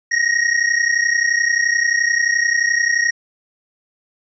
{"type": "tone pair together", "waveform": "square", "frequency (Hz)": [1864.7, 1896.2], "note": ["A#6", "A#6"], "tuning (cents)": [0, 29], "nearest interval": "unison", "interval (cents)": 29, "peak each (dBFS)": -18, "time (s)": [0.11, 3.11], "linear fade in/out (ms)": 10, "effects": ["resampled to 16000 Hz"]}